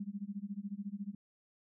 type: tone with tremolo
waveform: sine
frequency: 201.5 Hz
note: G3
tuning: 48 cents sharp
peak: -35 dBFS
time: 0-1.15 s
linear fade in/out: 5 ms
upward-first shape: sine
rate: 14 Hz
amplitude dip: 95%
effects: none